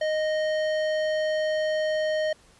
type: tone with hard clipping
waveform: sine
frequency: 620 Hz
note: D#5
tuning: 6 cents flat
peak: -25 dBFS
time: 0.01-2.33 s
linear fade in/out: 5 ms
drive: 13 dB
effects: pink hiss -57 dBFS RMS until 2.59 s + resampled to 24000 Hz